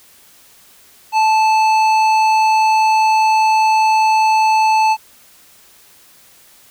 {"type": "tone with tanh clipping", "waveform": "sine", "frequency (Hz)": 875, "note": "A5", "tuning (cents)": -10, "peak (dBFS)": -12, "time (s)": [1.12, 4.97], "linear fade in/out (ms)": 50, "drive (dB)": 13, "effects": ["white hiss -47 dBFS RMS until 6.7 s"]}